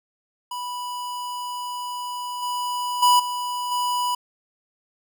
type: tone with level steps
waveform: square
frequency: 984 Hz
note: B5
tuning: 7 cents flat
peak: -29 / -25 / -14 / -26 / -22 dBFS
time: 0.51-4.15 s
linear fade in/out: 5 ms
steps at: 2.42 / 3.02 / 3.19 / 3.71 s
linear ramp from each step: 10 ms
effects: none